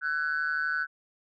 sine tone with amplitude modulation, 1500 Hz, F#6, 23 cents sharp, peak -21 dBFS, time 0.01-0.87 s, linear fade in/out 50 ms, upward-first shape sine, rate 152 Hz, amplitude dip 90%, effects tanh soft clip ceiling -21 dBFS

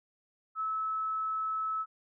sine tone, 1300 Hz, E6, 24 cents flat, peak -30 dBFS, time 0.55-1.86 s, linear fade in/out 50 ms, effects none

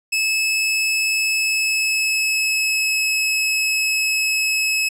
sawtooth tone with pitch glide, 2598 to 2580 Hz, E7 to E7, -26 to -38 cents, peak -14 dBFS, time 0.12-4.89 s, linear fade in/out 10 ms, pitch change -12 cents, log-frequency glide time 1.27-3 s, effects low-pass 12000 Hz 12 dB/octave

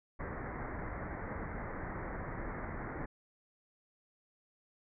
pink low-pass noise, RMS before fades -41 dBFS, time 0.19-3.06 s, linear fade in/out 10 ms, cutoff 2100 Hz, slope 96 dB/octave, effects none

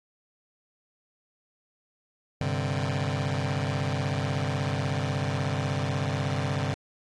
sawtooth chord, G suspended fourth, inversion none, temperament just, 98 / 130.67 / 147 Hz, G2 / C3 / D3, 0 / -2 / +2 cents, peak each -27 / -26 / -26 dBFS, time 2.41-6.74 s, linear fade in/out 0 ms, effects low-pass 6000 Hz 12 dB/octave + AAC 32 kbps

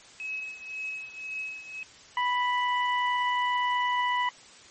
sine tone with tremolo, 2566 Hz, E7, 47 cents flat, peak -30 dBFS, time 0.2-1.83 s, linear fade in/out 0 ms, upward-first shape triangle, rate 1.9 Hz, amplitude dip 80%
harmonic tone, 987 Hz, B5, 1 cent flat, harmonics 1 / 2 / 3, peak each -25 / -30 / -36 dBFS, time 2.17-4.29 s, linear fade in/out 2 ms
effects white hiss -51 dBFS RMS until 4.7 s + MP3 32 kbps

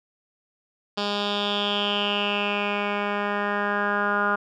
10% pulse tone with low-pass filter sweep, 204.4 Hz, G#3, 27 cents flat, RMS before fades -25 dBFS, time 0.97-4.36 s, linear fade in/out 10 ms, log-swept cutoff 4200 to 1400 Hz, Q 6.3, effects none

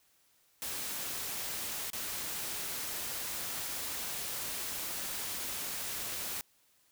white noise with dropouts, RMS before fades -38 dBFS, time 0.62-6.41 s, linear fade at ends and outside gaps 0 ms, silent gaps 1.901-1.932 s, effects white hiss -69 dBFS RMS until 6.91 s

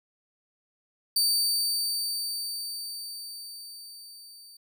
sawtooth tone with level ramp, 4607 Hz, D8, 34 cents flat, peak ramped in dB -18 to -45 dBFS, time 1.16-4.57 s, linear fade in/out 5 ms, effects none

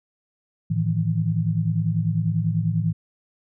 sine tone cluster, 109.4 / 157.5 / 167.6 Hz, A2 / D#3 / E3, -9 / +21 / +29 cents, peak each -24 dBFS, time 0.7-2.93 s, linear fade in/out 10 ms, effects none

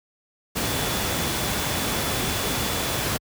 sine tone in noise, 3447 Hz, A7, 36 cents flat, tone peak -36 dBFS, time 0.61-3.03 s, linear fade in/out 20 ms, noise pink, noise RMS -25 dBFS, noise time 0.55-3.18 s, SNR -14 dB, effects high-pass 60 Hz 12 dB/octave

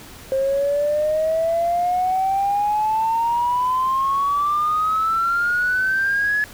sine exponential sweep, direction up, 530 to 1708 Hz, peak -16 dBFS, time 0.32-6.44 s, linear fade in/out 0 ms, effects tanh soft clip ceiling -12 dBFS + pink hiss -41 dBFS RMS until 6.53 s

